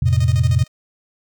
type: chord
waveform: sine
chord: F major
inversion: none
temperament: equal with one note detuned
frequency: 87.31 / 112.57 / 130.81 Hz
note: F2 / A2 / C3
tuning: 0 / +40 / 0 cents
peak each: -17 / -17 / -17 dBFS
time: 0.02-0.64 s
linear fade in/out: 5 ms
type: tone with tremolo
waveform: 5% pulse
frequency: 619 Hz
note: D#5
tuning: 9 cents flat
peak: -20 dBFS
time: 0.05-0.68 s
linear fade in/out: 50 ms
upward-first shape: square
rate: 13 Hz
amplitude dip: 80%
effects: none